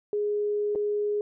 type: tone with dropouts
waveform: sine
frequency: 415.3 Hz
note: G#4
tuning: in tune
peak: -24 dBFS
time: 0.13-1.21 s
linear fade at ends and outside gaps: 1 ms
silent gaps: 0.751-0.757 s
effects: none